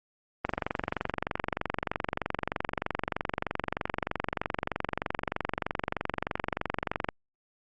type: click train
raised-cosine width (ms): 0.5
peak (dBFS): -13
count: 155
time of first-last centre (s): 0.45-7.088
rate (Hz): 23.2
effects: Opus 24 kbps